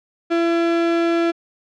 35% pulse tone, 336.9 Hz, E4, 38 cents sharp, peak -14 dBFS, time 0.3-1.32 s, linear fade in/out 20 ms, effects low-pass 3000 Hz 12 dB/octave

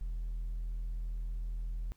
sine tone with hard clipping, 41.2 Hz, E1, in tune, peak -35 dBFS, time 0.01-1.92 s, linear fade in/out 0 ms, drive 2 dB, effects pink hiss -71 dBFS RMS until 1.96 s

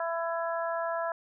harmonic tone, 333.7 Hz, E4, 21 cents sharp, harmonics 2 / 3 / 4 / 5, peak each -31 / -35 / -37 / -39 dBFS, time 0-1.12 s, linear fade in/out 2 ms, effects none

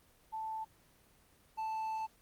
sine / triangle tone pair in turn, 880 / 880 Hz, A5 / A5, 0 / 0 cents, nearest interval unison, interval 0 cents, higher neither, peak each -37 / -33 dBFS, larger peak second, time 0.32-0.65 / 1.57-2.07 s, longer second, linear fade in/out 20 ms, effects pink hiss -66 dBFS RMS until 2.21 s + Opus 24 kbps

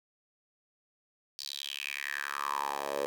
10% pulse tone with high-pass filter sweep, 70.7 Hz, C#2, 35 cents sharp, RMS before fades -36 dBFS, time 1.39-3.06 s, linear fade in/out 0 ms, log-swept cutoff 4700 to 510 Hz, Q 5.2, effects 10-bit

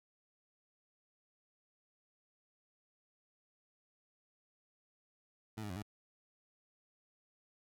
20% pulse tone with pitch steps, 109.3 / 103.7 / 89.3 / 104.3 Hz, A2 / G#2 / F2 / G#2, -11 / -2 / +39 / +8 cents, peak -36 dBFS, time 5.57-5.826 s, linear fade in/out 10 ms, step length 64 ms, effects none

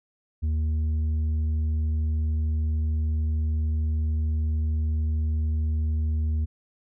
triangle tone with tanh clipping, 77.78 Hz, D#2, in tune, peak -23 dBFS, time 0.42-6.46 s, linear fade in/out 20 ms, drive 9 dB, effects none

